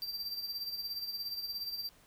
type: tone with tremolo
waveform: square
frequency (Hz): 4699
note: D8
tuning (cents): 0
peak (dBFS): -35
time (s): 0.02-1.89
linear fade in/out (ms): 0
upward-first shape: sine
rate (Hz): 17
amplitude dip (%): 60
effects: pink hiss -63 dBFS RMS until 2.06 s